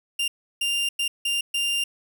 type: tone bursts at uneven times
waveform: 40% pulse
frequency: 2794 Hz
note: F7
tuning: in tune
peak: -21 dBFS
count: 5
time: 0.19-0.28 / 0.61-0.89 / 0.99-1.08 / 1.25-1.41 / 1.54-1.84 s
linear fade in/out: 5 ms
effects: none